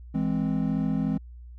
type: chord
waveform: triangle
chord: E augmented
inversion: none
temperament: equal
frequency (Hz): 164.81 / 207.7 / 261.6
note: E3 / G#3 / B#3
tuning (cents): 0 / 0 / 0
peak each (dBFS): -26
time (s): 0.14-1.18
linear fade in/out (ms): 10
effects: added 60 Hz sine -41 dBFS peak until 1.58 s